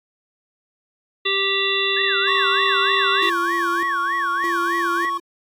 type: harmonic tone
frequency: 392 Hz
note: G4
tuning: in tune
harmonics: 1 / 3 / 5 / 7 / 9 / 10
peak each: -25 / -28 / -25 / -24 / -23 / -27 dBFS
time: 1.25-3.3 s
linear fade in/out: 10 ms
type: tone with vibrato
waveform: sine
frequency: 1639 Hz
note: G#6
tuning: 23 cents flat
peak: -23 dBFS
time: 1.96-5.1 s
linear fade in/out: 10 ms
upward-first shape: sine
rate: 3.3 Hz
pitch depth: 290 cents each way
type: tone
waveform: triangle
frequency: 1108.7 Hz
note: C#6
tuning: in tune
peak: -19 dBFS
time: 2.27-5.18 s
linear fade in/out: 10 ms
type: tone with tremolo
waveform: square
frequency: 342.1 Hz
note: F4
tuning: 36 cents flat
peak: -26 dBFS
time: 3.22-5.2 s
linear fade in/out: 5 ms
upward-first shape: square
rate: 0.82 Hz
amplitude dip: 70%
effects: AAC 64 kbps